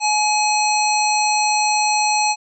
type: harmonic tone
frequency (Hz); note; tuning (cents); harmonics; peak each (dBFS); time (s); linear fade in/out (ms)
846; G#5; +32; 1 / 3 / 5 / 7 / 9; -17 / -22 / -24 / -25 / -27; 0-2.36; 50
effects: none